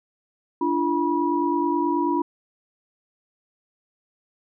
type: tone cluster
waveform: sine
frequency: 292.5 / 341.8 / 971 Hz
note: D4 / F4 / B5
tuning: -7 / -37 / -30 cents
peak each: -24 dBFS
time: 0.61-2.22 s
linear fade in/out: 5 ms
effects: none